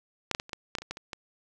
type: clicks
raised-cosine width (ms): 0.2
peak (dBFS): -11 / -10 / -16 / -29 / -17 / -13 / -16 / -24 / -17 / -24 / -19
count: 11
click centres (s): 0.313 / 0.349 / 0.399 / 0.494 / 0.532 / 0.752 / 0.785 / 0.82 / 0.91 / 0.971 / 1.132
effects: none